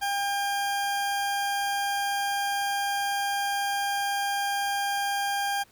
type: tone pair together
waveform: 40% pulse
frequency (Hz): 802 / 1604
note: G5 / G6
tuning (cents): +39 / +39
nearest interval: octave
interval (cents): 1200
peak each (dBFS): -26 / -33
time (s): 0.01-5.64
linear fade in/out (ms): 20
effects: pink hiss -59 dBFS RMS until 5.71 s